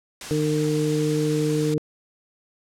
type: noise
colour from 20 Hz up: white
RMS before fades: -34 dBFS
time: 0.21-1.74 s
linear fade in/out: 2 ms
type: harmonic tone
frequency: 152.1 Hz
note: D#3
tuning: 39 cents flat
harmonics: 1 / 2 / 3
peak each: -24 / -24 / -24 dBFS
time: 0.31-1.78 s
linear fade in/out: 0 ms
effects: low-pass 8000 Hz 12 dB/octave